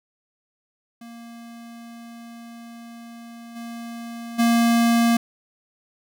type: tone with level steps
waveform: square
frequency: 233.2 Hz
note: A#3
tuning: 1 cent sharp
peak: -39 / -33 / -16 dBFS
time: 1.01-5.17 s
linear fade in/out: 5 ms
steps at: 3.55 / 4.38 s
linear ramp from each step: 20 ms
effects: none